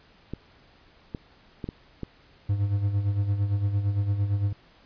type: clicks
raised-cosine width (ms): 3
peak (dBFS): -19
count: 5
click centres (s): 0.336 / 1.148 / 1.642 / 1.689 / 2.033
type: tone with tremolo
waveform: triangle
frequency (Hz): 100.9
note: G#2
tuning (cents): -49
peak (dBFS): -18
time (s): 2.49-4.53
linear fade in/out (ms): 5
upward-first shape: sine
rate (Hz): 8.8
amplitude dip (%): 60
effects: pink hiss -57 dBFS RMS until 4.85 s + resampled to 11025 Hz